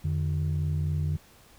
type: tone pair together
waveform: sine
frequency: 86.7 / 150.48 Hz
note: F2 / D3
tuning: -12 / +42 cents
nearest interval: minor seventh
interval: 954 cents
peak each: -26 dBFS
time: 0.04-1.17 s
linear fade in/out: 10 ms
effects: tanh soft clip ceiling -21 dBFS + pink hiss -56 dBFS RMS until 1.58 s